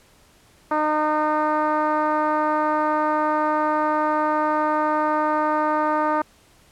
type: tone with low-pass filter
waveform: 10% pulse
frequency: 305.3 Hz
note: D#4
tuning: 33 cents flat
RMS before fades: -21 dBFS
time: 0.71-6.22 s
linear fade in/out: 5 ms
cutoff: 1100 Hz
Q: 1.9
effects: pink hiss -55 dBFS RMS until 6.71 s + low-pass 12000 Hz 12 dB/octave